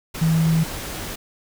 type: tone in noise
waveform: sine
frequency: 161.8 Hz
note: E3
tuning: 32 cents flat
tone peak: -15 dBFS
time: 0.21-0.64 s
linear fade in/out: 10 ms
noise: pink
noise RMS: -31 dBFS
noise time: 0.14-1.16 s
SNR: +13 dB
effects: none